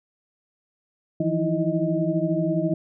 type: tone cluster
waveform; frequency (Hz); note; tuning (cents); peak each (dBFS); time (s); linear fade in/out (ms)
sine; 160.7 / 173.1 / 317.2 / 331.6 / 626; E3 / F3 / D#4 / E4 / D#5; -44 / -15 / +33 / +10 / +10; -27; 1.2-2.74; 5
effects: none